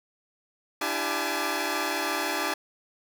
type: tone cluster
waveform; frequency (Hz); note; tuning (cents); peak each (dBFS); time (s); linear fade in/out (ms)
10% pulse; 294.9 / 335.2 / 394.2 / 851; D4 / E4 / G4 / G#5; +7 / +29 / +10 / +42; -24; 0.81-2.54; 5
effects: none